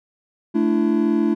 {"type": "chord", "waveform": "triangle", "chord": "A suspended fourth", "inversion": "none", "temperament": "equal with one note detuned", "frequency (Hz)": [220, 293.7, 335.4], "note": ["A3", "D4", "E4"], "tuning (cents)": [0, 0, 30], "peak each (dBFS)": [-18, -19, -18], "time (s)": [0.54, 1.35], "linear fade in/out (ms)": 20, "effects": []}